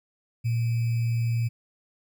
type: tone with sample-and-hold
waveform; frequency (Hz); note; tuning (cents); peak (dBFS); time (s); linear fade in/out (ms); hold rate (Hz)
sine; 116.54; A#2; 0; -22; 0.44-1.49; 20; 2450
effects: none